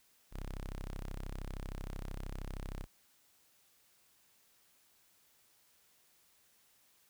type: tone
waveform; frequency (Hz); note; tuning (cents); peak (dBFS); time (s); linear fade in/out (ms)
sawtooth; 33; C1; +16; -36; 0.31-2.87; 50
effects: white hiss -69 dBFS RMS until 7.09 s